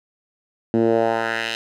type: tone with band-pass filter sweep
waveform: 10% pulse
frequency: 113.8 Hz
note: A#2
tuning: 41 cents flat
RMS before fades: -20 dBFS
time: 0.74-1.55 s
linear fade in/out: 0 ms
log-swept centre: 260 to 3300 Hz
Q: 1.7
effects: none